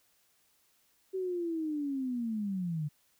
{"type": "linear sweep", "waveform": "sine", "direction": "down", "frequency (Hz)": [383.3, 144.5], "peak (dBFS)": -31, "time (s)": [1.13, 2.89], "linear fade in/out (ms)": 20, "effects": ["white hiss -70 dBFS RMS until 3.19 s"]}